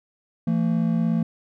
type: tone pair together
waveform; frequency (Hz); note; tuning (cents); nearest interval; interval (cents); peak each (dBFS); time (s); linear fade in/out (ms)
triangle; 169.03 / 226; E3 / A3; +44 / +47; perfect fourth; 503; -20; 0.47-1.23; 5
effects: none